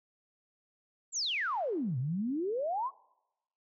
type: exponential two-way sweep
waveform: sine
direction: down then up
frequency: 7710 to 119.9 to 1136 Hz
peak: -30 dBFS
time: 1.12-2.91 s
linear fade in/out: 50 ms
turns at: 1.98 s
effects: noise-tail reverb RT60 0.9 s tail -23 dB re dry